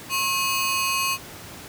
sawtooth ring-modulated tone, 1801 Hz, A6, 40 cents sharp, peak -15 dBFS, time 0.09-1.18 s, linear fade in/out 50 ms, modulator 723 Hz, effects pink hiss -40 dBFS RMS until 1.68 s + high-pass 80 Hz 12 dB/octave

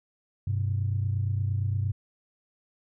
sine tone pair together, 98 / 126.67 Hz, G2 / B2, 0 / +44 cents, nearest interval major third, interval 444 cents, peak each -25 / -30 dBFS, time 0.47-1.92 s, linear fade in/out 5 ms, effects tanh soft clip ceiling -17 dBFS

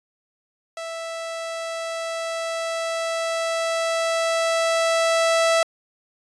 sawtooth tone with level ramp, 659.3 Hz, E5, in tune, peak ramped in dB -26 to -12 dBFS, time 0.77-5.63 s, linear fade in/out 2 ms, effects resampled to 22050 Hz

